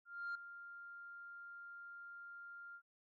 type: tone with ADSR envelope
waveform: sine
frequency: 1396.9 Hz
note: F6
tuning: in tune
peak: -37 dBFS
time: 0.05-2.82 s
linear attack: 300 ms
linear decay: 5 ms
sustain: -13 dB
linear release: 70 ms
effects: tanh soft clip ceiling -38 dBFS